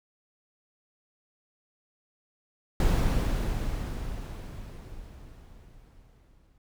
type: noise with exponential decay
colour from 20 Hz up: brown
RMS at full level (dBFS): -21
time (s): 2.8-6.58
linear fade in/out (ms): 2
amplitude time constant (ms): 820
effects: none